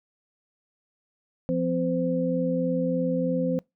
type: tone cluster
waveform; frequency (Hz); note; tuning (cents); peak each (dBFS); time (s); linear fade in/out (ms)
sine; 174.2 / 257.4 / 515; F3 / C4 / C5; -4 / -28 / -28; -27; 1.49-3.59; 0
effects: noise-tail reverb RT60 0.2 s tail -25 dB re dry